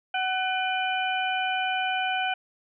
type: harmonic tone with a mistuned harmonic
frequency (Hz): 750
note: F#5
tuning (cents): +23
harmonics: 1 / 2 / 3 / 4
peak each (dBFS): -27 / -30 / -32 / -33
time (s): 0.14-2.34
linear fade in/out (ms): 5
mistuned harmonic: 3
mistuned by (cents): +120
effects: none